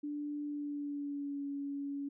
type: tone with pitch glide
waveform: sine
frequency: 293.3 to 281.7 Hz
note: D4 to C#4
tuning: -2 to +28 cents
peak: -36 dBFS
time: 0.03-2.09 s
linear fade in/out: 10 ms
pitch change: -70 cents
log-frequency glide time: 0.44-1.45 s
effects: none